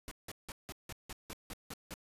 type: noise bursts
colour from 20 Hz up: pink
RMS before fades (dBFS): -44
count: 10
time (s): 0.08-1.94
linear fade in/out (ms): 0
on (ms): 33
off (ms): 170
effects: resampled to 32000 Hz